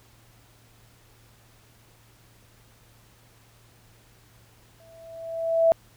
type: tone with exponential growth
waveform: sine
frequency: 659.3 Hz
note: E5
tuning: in tune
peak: -13 dBFS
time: 4.8-5.72 s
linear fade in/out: 0 ms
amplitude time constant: 200 ms
effects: added 114 Hz sine -58 dBFS peak until 5.96 s + pink hiss -58 dBFS RMS until 5.96 s